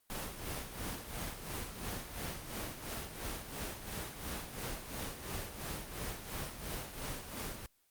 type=noise with tremolo; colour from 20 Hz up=pink; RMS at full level=-39 dBFS; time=0.1-7.66 s; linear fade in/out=0 ms; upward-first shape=sine; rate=2.9 Hz; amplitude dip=60%; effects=white hiss -73 dBFS RMS until 7.9 s + Opus 24 kbps